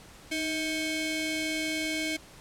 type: ring-modulated tone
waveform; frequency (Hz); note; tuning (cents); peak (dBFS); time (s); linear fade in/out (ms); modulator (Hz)
sawtooth; 949; A#5; +31; -22; 0.31-2.17; 10; 1260
effects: pink hiss -51 dBFS RMS until 2.4 s + low-pass 11000 Hz 12 dB/octave

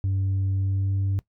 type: tone with pitch glide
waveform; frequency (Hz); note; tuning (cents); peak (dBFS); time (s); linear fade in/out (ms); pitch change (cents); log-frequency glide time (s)
sine; 96.5 to 97.45; G2 to G2; -27 to -10; -19; 0.04-1.19; 0; +17; 0.57-0.91
effects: noise-tail reverb RT60 0.1 s tail -21 dB re dry + tanh soft clip ceiling -20 dBFS

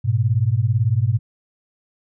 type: beating tone pair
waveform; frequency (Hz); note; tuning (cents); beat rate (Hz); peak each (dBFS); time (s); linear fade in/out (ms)
sine; 103.83 / 121.83; G#2 / B2; 0 / -23; 18; -18; 0.04-1.19; 20
effects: none

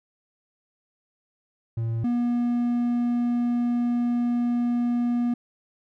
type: tone pair in turn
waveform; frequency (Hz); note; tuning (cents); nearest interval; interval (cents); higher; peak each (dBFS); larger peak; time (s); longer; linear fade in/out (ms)
triangle; 114.3 / 240.4; A#2 / B3; -34 / -46; octave + minor second; 1288; second; -22 / -19; second; 1.77-2.04 / 2.04-5.34; second; 5
effects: none

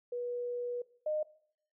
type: tone pair in turn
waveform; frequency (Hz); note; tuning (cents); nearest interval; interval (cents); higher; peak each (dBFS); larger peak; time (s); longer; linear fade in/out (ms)
sine; 486.1 / 612.4; B4 / D#5; -28 / -28; major third; 400; second; -34 / -30; second; 0.12-0.82 / 1.06-1.23; first; 5
effects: noise-tail reverb RT60 0.6 s tail -19 dB re dry

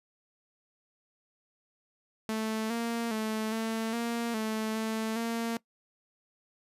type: tone with pitch steps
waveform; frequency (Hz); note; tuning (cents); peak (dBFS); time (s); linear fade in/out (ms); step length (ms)
sawtooth; 219.6 / 232.5 / 218.2 / 223.9 / 233.9 / 218.7 / 221.1 / 230.4; A3 / A#3 / A3 / A3 / A#3 / A3 / A3 / A#3; -3 / -4 / -14 / +30 / +6 / -10 / +9 / -20; -26; 2.29-5.57; 0; 410
effects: noise-tail reverb RT60 0.1 s tail -21 dB re dry + resampled to 32000 Hz

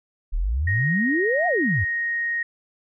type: exponential two-way sweep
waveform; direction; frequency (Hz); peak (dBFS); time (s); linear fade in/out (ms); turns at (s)
sine; up then down; 34.15 to 742 to 80.1; -20; 0.32-1.85; 20; 1.47
type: tone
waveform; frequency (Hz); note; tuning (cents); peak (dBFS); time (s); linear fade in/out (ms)
sine; 1869; A#6; +4; -22; 0.67-2.43; 5
effects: none

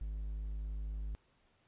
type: tone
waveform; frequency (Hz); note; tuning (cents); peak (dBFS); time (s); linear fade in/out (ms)
triangle; 51.91; G#1; 0; -35; 0.01-1.15; 0
effects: pink hiss -72 dBFS RMS until 1.67 s + resampled to 8000 Hz

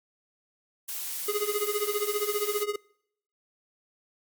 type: noise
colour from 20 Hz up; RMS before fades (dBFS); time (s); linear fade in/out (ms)
blue; -34; 0.88-2.64; 10
type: tone with tremolo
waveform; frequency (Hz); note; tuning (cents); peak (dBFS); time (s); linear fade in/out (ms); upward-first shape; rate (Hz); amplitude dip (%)
square; 415.3; G#4; 0; -24; 1.28-2.76; 5; triangle; 15; 95
effects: noise-tail reverb RT60 0.7 s tail -25 dB re dry + MP3 96 kbps

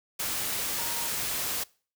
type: tone in noise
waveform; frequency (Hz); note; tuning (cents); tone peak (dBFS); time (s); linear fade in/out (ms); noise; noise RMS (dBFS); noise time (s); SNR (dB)
sine; 934; A#5; +3; -41; 0.78-1.08; 10; white; -31; 0.19-1.64; -13
effects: noise-tail reverb RT60 0.4 s tail -23 dB re dry

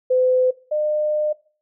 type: tone pair in turn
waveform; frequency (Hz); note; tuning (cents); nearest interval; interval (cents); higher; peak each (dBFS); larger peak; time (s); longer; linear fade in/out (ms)
sine; 509 / 605.3; C5 / D#5; -48 / -48; minor third; 300; second; -14 / -18; first; 0.1-0.51 / 0.71-1.33; second; 10
effects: noise-tail reverb RT60 0.4 s tail -19 dB re dry

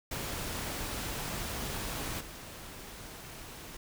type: noise with level steps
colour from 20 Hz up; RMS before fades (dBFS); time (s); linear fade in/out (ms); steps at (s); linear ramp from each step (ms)
pink; -37 / -46; 0.11-3.77; 5; 2.2; 10
effects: none

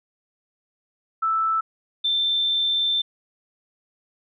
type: tone pair in turn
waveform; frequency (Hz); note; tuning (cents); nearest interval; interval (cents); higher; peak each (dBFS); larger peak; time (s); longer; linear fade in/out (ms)
sine; 1318.5 / 3558; E6 / A7; 0 / +19; octave + perfect fourth; 1719; second; -19; neither; 1.22-1.61 / 2.04-3.02; second; 10
effects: none

